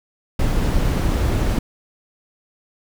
brown noise with amplitude modulation, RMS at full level -17 dBFS, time 0.39-1.59 s, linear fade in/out 5 ms, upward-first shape sine, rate 271 Hz, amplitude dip 30%, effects none

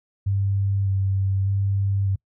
sine tone with vibrato, 97.8 Hz, G2, 4 cents flat, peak -19 dBFS, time 0.26-2.16 s, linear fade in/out 10 ms, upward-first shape square, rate 0.83 Hz, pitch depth 16 cents each way, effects noise-tail reverb RT60 0.1 s tail -25 dB re dry

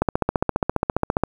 click train, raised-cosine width 1 ms, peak -4 dBFS, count 19, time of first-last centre 0.02-1.236 s, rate 14.8 Hz, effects 7-bit

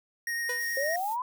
square tone with vibrato, 1864.7 Hz, A#6, in tune, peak -30 dBFS, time 0.27-0.96 s, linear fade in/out 2 ms, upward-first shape triangle, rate 9.5 Hz, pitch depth 11 cents each way
sawtooth tone with exponential decay, 493.9 Hz, B4, in tune, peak -27 dBFS, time 0.49-0.7 s, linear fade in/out 5 ms, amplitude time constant 44 ms
violet noise, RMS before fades -42 dBFS, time 0.57-1.17 s, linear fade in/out 50 ms
sine exponential sweep, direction up, 525 to 1033 Hz, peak -28 dBFS, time 0.77-1.22 s, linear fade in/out 2 ms
effects none

